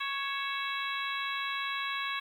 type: harmonic tone with a mistuned harmonic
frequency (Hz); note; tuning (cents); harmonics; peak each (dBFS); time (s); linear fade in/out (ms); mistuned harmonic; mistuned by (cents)
554.4; C#5; 0; 2 / 3 / 4 / 5 / 6 / 7; -36 / -38 / -39 / -40 / -41 / -41; 0-2.2; 10; 5; -73
effects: 10-bit